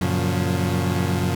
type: chord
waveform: 30% pulse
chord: Gb major seventh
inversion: none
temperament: equal with one note detuned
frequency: 92.5 / 116.54 / 138.59 / 176.85 Hz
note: Gb2 / Bb2 / Db3 / F3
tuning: 0 / 0 / 0 / +22 cents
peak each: -21 / -26 / -24 / -22 dBFS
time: 0.01-1.35 s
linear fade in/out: 5 ms
effects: none